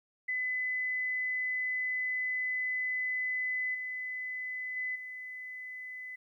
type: tone with level steps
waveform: sine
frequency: 2011 Hz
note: B6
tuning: 31 cents sharp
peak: -30 / -35 / -32 / -40 dBFS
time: 0.28-6.16 s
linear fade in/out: 10 ms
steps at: 3.74 / 4.76 / 4.95 s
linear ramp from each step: 10 ms
effects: 12-bit